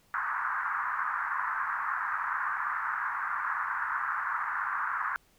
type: band-pass noise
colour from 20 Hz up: pink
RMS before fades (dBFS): -32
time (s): 0.14-5.16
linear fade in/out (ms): 0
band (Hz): 1000 to 1700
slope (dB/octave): 48
effects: pink hiss -65 dBFS RMS until 5.38 s

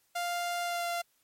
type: tone with pitch glide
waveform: sawtooth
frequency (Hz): 698.5 to 691.3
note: F5 to F5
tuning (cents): 0 to -18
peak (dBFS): -27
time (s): 0.15-1.02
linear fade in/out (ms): 10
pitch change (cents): -18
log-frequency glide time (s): 0.63-0.86
effects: white hiss -71 dBFS RMS until 1.23 s + MP3 64 kbps

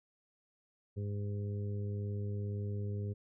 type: harmonic tone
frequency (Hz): 101.9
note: G#2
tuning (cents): -32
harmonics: 1 / 2 / 3 / 4 / 5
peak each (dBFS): -35 / -45 / -54 / -46 / -54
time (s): 0.96-3.14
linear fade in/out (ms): 20
effects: none

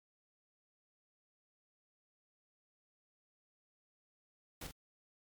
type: noise with echo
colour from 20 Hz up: pink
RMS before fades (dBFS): -45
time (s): 4.61-4.67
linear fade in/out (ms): 5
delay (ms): 44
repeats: 1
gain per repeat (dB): -6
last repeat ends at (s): 4.714
effects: MP3 96 kbps

